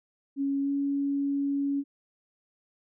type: tone with pitch glide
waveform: sine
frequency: 277.2 to 280.4 Hz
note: C#4 to C#4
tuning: 0 to +20 cents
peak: -25 dBFS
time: 0.36-1.84 s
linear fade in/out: 50 ms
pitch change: +20 cents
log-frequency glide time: 0.62-0.7 s
effects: none